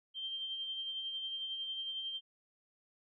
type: tone with tremolo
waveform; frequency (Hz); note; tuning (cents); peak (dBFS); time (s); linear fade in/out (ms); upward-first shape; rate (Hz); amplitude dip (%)
sine; 3152; G7; +9; -36; 0.14-2.21; 50; sine; 11; 35
effects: none